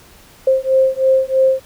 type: beating tone pair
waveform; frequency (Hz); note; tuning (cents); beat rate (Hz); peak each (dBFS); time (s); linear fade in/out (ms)
sine; 526 / 529.1; C5 / C5; +9 / +19; 3.1; -14; 0.47-1.6; 5
effects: pink hiss -45 dBFS RMS until 1.65 s